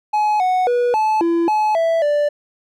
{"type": "tone with pitch steps", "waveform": "triangle", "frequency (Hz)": [846, 738, 486, 866, 337.2, 855, 660, 587], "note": ["G#5", "F#5", "B4", "A5", "E4", "A5", "E5", "D5"], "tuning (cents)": [32, -5, -28, -28, 39, -50, 2, -1], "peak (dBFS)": -12, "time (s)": [0.13, 2.29], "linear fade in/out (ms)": 10, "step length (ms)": 270, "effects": []}